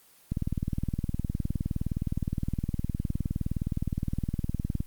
click train, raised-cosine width 5 ms, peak -16 dBFS, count 88, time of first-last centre 0.32-4.805 s, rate 19.4 Hz, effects white hiss -58 dBFS RMS until 4.86 s + Opus 24 kbps

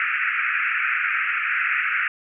pink band-pass noise, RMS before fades -23 dBFS, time 0-2.08 s, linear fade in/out 2 ms, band 1300 to 2600 Hz, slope 96 dB/octave, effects none

